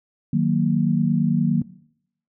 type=chord; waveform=sine; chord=D# minor; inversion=none; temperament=equal; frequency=155.56 / 185 / 233.1 Hz; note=D#3 / F#3 / A#3; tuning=0 / 0 / 0 cents; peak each=-21 dBFS; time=0.33-1.62 s; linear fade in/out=5 ms; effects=noise-tail reverb RT60 0.7 s tail -19 dB re dry